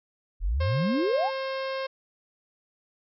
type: exponential sweep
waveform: sine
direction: up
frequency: 38.14 to 940 Hz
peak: -23 dBFS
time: 0.4-1.31 s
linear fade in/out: 50 ms
type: harmonic tone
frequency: 533 Hz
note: C5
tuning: 32 cents sharp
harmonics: 1 / 2 / 3 / 4 / 5 / 6 / 7 / 8 / 9 / 10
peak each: -30 / -36 / -40 / -42 / -44 / -46 / -47 / -48 / -49 / -50 dBFS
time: 0.6-1.87 s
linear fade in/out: 10 ms
effects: none